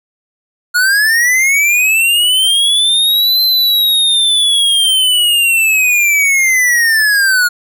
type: linear two-way sweep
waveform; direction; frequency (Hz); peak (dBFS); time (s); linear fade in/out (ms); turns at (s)
square; up then down; 1426 to 4101 to 1426; -9; 0.74-7.49; 20; 3.42
effects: none